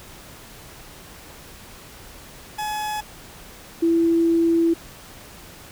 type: tone pair in turn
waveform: 40% pulse / sine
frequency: 848 / 333.2 Hz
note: G#5 / E4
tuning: +36 / +19 cents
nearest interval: octave + major third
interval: 1617 cents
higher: first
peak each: -24 / -15 dBFS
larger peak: second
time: 2.58-3.01 / 3.82-4.74 s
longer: second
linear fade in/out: 10 ms
effects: pink hiss -43 dBFS RMS until 5.71 s

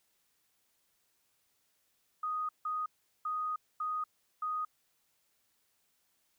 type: tone bursts at uneven times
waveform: sine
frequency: 1244.5 Hz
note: D#6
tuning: in tune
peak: -32 dBFS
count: 5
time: 2.23-2.49 / 2.65-2.86 / 3.25-3.56 / 3.8-4.04 / 4.42-4.65 s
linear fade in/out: 5 ms
effects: white hiss -75 dBFS RMS until 6.38 s

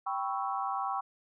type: chord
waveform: sine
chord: C# half-diminished seventh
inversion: second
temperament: equal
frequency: 784 / 987.8 / 1108.7 / 1318.5 Hz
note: G5 / B5 / C#6 / E6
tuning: 0 / 0 / 0 / 0 cents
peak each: -34 / -38 / -35 / -39 dBFS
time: 0.06-1.01 s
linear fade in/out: 10 ms
effects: none

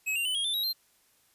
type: tone with pitch steps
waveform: square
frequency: 2561 / 2777 / 3011 / 3264 / 3539 / 3837 / 4160 Hz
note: D#7 / F7 / F#7 / G#7 / A7 / A#7 / C8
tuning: +49 / -10 / +30 / -31 / +9 / +49 / -11 cents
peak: -28 dBFS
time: 0.06-0.732 s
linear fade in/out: 20 ms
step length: 96 ms
effects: white hiss -66 dBFS RMS until 1.34 s + resampled to 32000 Hz

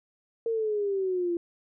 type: exponential sweep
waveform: sine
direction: down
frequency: 462.3 to 339.3 Hz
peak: -25 dBFS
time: 0.46-1.37 s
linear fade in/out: 2 ms
effects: none

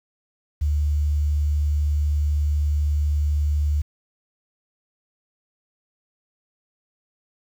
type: tone with quantisation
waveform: sine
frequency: 74 Hz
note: D2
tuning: 14 cents sharp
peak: -18 dBFS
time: 0.61-3.82 s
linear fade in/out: 10 ms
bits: 8
effects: none

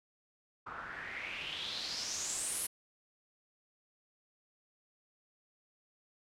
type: noise with low-pass filter sweep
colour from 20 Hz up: white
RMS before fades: -40 dBFS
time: 0.66-2.67 s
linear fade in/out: 10 ms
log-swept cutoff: 1200 to 11000 Hz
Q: 5
effects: none

